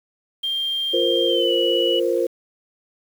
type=tone with pitch glide; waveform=sine; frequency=3187 to 2939 Hz; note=G7 to F#7; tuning=+28 to -12 cents; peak=-21 dBFS; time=0.43-2 s; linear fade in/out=10 ms; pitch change=-140 cents; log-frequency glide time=1.27-1.53 s
type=chord; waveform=sine; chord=F suspended fourth; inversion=none; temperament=equal; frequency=349.2 / 466.2 / 523.3 Hz; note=F4 / Bb4 / C5; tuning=0 / 0 / 0 cents; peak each=-22 dBFS; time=0.93-2.27 s; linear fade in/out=10 ms
effects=7-bit